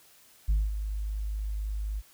sine tone with ADSR envelope, 51.91 Hz, G#1, in tune, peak -18 dBFS, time 0.48-2.02 s, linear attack 15 ms, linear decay 210 ms, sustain -11 dB, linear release 37 ms, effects tanh soft clip ceiling -20 dBFS + white hiss -58 dBFS RMS until 2.13 s

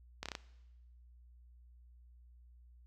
slowing click train, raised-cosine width 0.2 ms, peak -22 dBFS, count 5, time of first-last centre 0.23-0.352 s, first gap 27 ms, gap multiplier 1.08, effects noise-tail reverb RT60 1.0 s tail -19 dB re dry + added 60 Hz sine -57 dBFS peak until 2.86 s

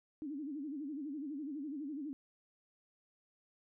sine tone with vibrato, 290 Hz, D4, 22 cents flat, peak -39 dBFS, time 0.22-2.13 s, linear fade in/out 0 ms, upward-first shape sine, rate 12 Hz, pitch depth 150 cents each way, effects none

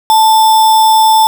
sine tone with sample-and-hold, 880 Hz, A5, in tune, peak -4 dBFS, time 0.1-1.27 s, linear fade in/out 0 ms, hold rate 4410 Hz, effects none

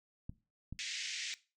clicks, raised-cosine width 5 ms, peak -30 / -30 dBFS, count 2, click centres 0.295 / 0.726 s
pink band-pass noise, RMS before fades -41 dBFS, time 0.79-1.34 s, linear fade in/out 0 ms, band 1900 to 7100 Hz, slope 48 dB/octave
effects noise-tail reverb RT60 0.3 s tail -18 dB re dry

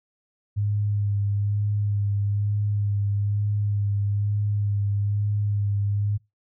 sine tone with vibrato, 102.4 Hz, G#2, 24 cents flat, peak -21 dBFS, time 0.56-6.18 s, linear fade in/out 20 ms, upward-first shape sine, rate 1.1 Hz, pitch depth 20 cents each way, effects noise-tail reverb RT60 0.2 s tail -22 dB re dry

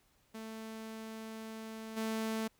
sawtooth tone with level steps, 221.4 Hz, A3, 11 cents sharp, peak -39 / -30 dBFS, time 0.34-2.48 s, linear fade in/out 10 ms, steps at 1.96 s, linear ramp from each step 20 ms, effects pink hiss -71 dBFS RMS until 2.59 s

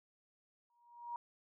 sine tone with exponential growth, 950 Hz, A#5, 33 cents sharp, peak -37 dBFS, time 0.7-1.16 s, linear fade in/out 1 ms, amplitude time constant 99 ms, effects none

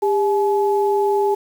sine tone pair together, 401.9 / 851.6 Hz, G4 / G#5, +43 / +43 cents, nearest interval octave + minor second, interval 1300 cents, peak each -16 / -20 dBFS, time 0.02-1.35 s, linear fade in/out 10 ms, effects 7-bit

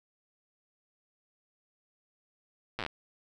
slowing click train, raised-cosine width 0.3 ms, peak -18 dBFS, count 8, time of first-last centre 2.79-2.864 s, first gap 8 ms, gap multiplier 1.09, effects none

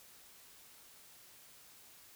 silence, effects white hiss -59 dBFS RMS until 2.15 s

